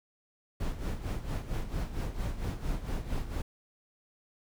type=noise with tremolo; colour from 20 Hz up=brown; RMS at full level=-31 dBFS; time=0.6-3.42 s; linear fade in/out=5 ms; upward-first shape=sine; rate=4.4 Hz; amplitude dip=70%; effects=none